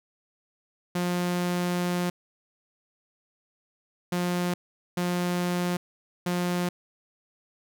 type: tone bursts at uneven times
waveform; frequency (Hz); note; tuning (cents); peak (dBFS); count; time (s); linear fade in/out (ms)
sawtooth; 177.2; F3; +25; -21; 4; 0.95-2.1 / 4.12-4.54 / 4.97-5.77 / 6.26-6.69; 5
effects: none